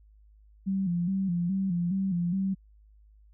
sine tone with vibrato, 182.9 Hz, F#3, 20 cents flat, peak -25 dBFS, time 0.66-2.55 s, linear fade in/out 20 ms, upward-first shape square, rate 2.4 Hz, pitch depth 92 cents each way, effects added 52 Hz sine -54 dBFS peak until 3.33 s

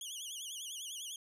20% pulse tone with vibrato, 3130 Hz, G7, 3 cents flat, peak -36 dBFS, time 0.01-1.16 s, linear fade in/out 2 ms, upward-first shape triangle, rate 10 Hz, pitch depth 190 cents each way, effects none

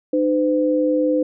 sine tone pair together, 303.8 / 509 Hz, D#4 / C5, -41 / -48 cents, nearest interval major sixth, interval 893 cents, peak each -18 / -18 dBFS, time 0.13-1.23 s, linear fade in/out 5 ms, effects none

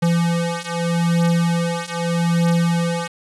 square beating tone pair, 169.4 / 170.21 Hz, E3 / F3, +48 / -44 cents, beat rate 0.81 Hz, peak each -21 / -20 dBFS, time 0.02-3.08 s, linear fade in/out 10 ms, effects resampled to 24000 Hz + 8-bit

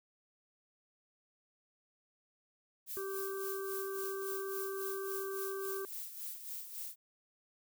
violet noise with tremolo, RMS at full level -42 dBFS, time 2.86-6.96 s, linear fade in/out 50 ms, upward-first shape sine, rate 3.6 Hz, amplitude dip 60%
harmonic tone, 388.8 Hz, G4, 14 cents flat, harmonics 1 / 3 / 4, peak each -38 / -47 / -50 dBFS, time 2.97-5.85 s, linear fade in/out 0 ms
effects none

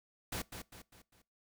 pink noise with echo, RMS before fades -39 dBFS, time 0.32-0.42 s, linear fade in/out 5 ms, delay 200 ms, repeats 4, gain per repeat -7 dB, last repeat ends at 1.22 s, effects noise-tail reverb RT60 0.3 s tail -22 dB re dry

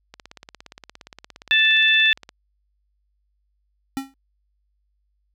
click train, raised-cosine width 0.2 ms, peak -22 dBFS, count 38, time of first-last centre 0.14-2.291 s, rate 17.2 Hz
harmonic tone, 880 Hz, A5, in tune, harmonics 2 / 3 / 4, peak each -18 / -18 / -18 dBFS, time 1.51-2.13 s, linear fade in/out 0 ms
square tone with exponential decay, 270 Hz, C#4, 45 cents flat, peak -21 dBFS, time 3.97-4.14 s, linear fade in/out 0 ms, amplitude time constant 36 ms
effects added 50 Hz sine -66 dBFS peak until 5.34 s

